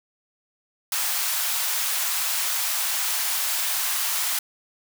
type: high-pass noise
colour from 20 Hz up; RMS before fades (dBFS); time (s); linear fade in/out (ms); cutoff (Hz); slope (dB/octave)
white; -25; 0.92-4.39; 2; 740; 24
effects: none